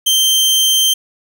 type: tone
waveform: sawtooth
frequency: 3136 Hz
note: G7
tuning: in tune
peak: -7 dBFS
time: 0.06-0.94 s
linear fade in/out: 10 ms
effects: none